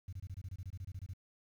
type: tone bursts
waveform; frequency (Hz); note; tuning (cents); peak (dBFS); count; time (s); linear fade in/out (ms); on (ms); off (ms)
sine; 92.5; F#2; 0; -39; 15; 0.08-1.135; 5; 47; 25
effects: tanh soft clip ceiling -36 dBFS + 11-bit